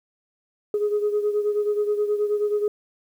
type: beating tone pair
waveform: sine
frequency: 415.3 / 424.7 Hz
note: G#4 / G#4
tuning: 0 / +39 cents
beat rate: 9.4 Hz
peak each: -20 / -26 dBFS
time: 0.74-2.68 s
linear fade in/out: 2 ms
effects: tanh soft clip ceiling -15 dBFS + 9-bit